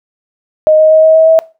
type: tone with pitch steps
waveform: sine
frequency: 621 / 626 / 631.1 / 636.2 / 641.4 / 646.6 Hz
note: D#5 / D#5 / D#5 / D#5 / E5 / E5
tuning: -3 / +10 / +24 / +38 / -48 / -34 cents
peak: -3 dBFS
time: 0.67-1.39 s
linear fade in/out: 0 ms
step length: 120 ms
effects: noise-tail reverb RT60 0.3 s tail -21 dB re dry